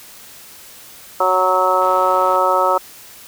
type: harmonic tone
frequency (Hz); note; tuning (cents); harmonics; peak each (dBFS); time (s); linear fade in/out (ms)
185; F#3; 0; 2 / 3 / 4 / 5 / 6 / 7; -24 / -18 / -22 / -18 / -23 / -17; 1.2-2.78; 5
type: click train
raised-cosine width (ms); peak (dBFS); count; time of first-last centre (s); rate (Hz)
0.3; -22; 58; 1.82-2.358; 106
effects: white hiss -40 dBFS RMS until 3.27 s